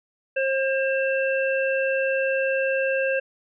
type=harmonic tone; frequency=535 Hz; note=C5; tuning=38 cents sharp; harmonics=1 / 3 / 5; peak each=-22 / -27 / -29 dBFS; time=0.36-3.2 s; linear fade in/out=10 ms; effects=none